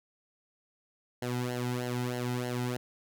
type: tone with flanger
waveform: sawtooth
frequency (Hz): 123.47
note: B2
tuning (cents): 0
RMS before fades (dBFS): -33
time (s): 1.22-2.77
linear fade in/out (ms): 5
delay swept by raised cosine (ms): 0.82 to 1.8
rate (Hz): 3.2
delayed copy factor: -0.8
effects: none